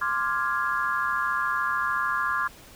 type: chord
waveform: sine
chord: D half-diminished seventh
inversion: third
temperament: equal with one note detuned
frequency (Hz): 1046.5 / 1180.1 / 1396.9 / 1661.2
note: C6 / D6 / F6 / Ab6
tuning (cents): 0 / +8 / 0 / 0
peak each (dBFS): -29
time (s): 0.01-2.48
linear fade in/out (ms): 10
effects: pink hiss -49 dBFS RMS until 2.75 s